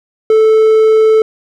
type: tone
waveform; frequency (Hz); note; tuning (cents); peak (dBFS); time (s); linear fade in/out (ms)
triangle; 438.4; A4; -6; -3; 0.3-1.22; 2
effects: none